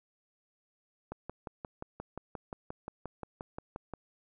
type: click train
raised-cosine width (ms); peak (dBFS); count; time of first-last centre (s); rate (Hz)
1; -25; 17; 1.12-3.937; 5.68
effects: none